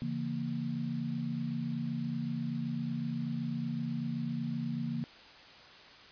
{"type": "chord", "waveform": "sine", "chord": "A# diminished", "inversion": "first", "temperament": "just", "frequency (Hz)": [139.85, 167.82, 233.1], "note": ["C#3", "E3", "A#3"], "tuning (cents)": [16, 31, 0], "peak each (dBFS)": [-38, -38, -35], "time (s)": [0.02, 5.04], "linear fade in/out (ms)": 0, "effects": ["white hiss -53 dBFS RMS until 6.11 s", "resampled to 11025 Hz"]}